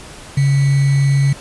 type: tone with sample-and-hold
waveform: sine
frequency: 138.59 Hz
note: C#3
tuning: in tune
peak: -10 dBFS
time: 0.37-1.33 s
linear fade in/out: 5 ms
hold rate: 2100 Hz
effects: pink hiss -36 dBFS RMS until 1.4 s + resampled to 24000 Hz